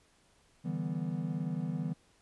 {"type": "chord", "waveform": "triangle", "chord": "E minor seventh", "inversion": "third", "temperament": "equal", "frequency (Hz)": [146.83, 164.81, 196, 246.9], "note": ["D3", "E3", "G3", "B3"], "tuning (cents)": [0, 0, 0, 0], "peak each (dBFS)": [-37, -33, -38, -38], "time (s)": [0.64, 1.94], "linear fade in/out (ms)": 20, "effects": ["pink hiss -67 dBFS RMS until 2.21 s", "resampled to 24000 Hz"]}